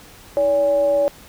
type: tone with frequency modulation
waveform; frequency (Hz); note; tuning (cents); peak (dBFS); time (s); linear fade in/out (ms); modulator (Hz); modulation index
sine; 570; C#5; +48; -14; 0.37-1.08; 0; 249; 0.31
effects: pink hiss -44 dBFS RMS until 1.28 s